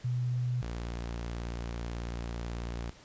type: tone pair in turn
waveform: sine / sawtooth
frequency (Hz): 123.47 / 58.27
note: B2 / A#1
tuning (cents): 0 / 0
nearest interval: octave + minor second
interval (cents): 1300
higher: first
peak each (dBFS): -28 / -31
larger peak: first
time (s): 0.04-0.62 / 0.62-2.91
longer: second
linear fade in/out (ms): 10
effects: pink hiss -55 dBFS RMS until 3.04 s + resampled to 16000 Hz